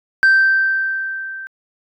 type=tone with level ramp; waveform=sine; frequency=1561 Hz; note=G6; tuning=8 cents flat; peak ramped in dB=-5 to -28 dBFS; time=0.23-1.47 s; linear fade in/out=0 ms; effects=tanh soft clip ceiling -7 dBFS